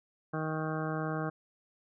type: harmonic tone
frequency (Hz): 157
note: D#3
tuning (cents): +16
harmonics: 1 / 2 / 3 / 4 / 5 / 7 / 8 / 9 / 10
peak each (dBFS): -35 / -38 / -40 / -41 / -42 / -43 / -44 / -45 / -45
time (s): 0.33-1.3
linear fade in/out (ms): 10
effects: none